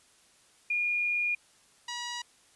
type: tone pair in turn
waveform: sine / 10% pulse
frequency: 2429 / 963.9 Hz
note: D#7 / B5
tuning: -42 / -42 cents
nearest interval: octave + major third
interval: 1600 cents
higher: first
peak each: -26 dBFS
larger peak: neither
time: 0.7-1.35 / 1.88-2.22 s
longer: first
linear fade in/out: 5 ms
effects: white hiss -62 dBFS RMS until 2.55 s + resampled to 24000 Hz